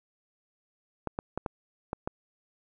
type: clicks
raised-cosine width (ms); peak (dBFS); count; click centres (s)
1; -17; 6; 1.073 / 1.189 / 1.376 / 1.462 / 1.931 / 2.075
effects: none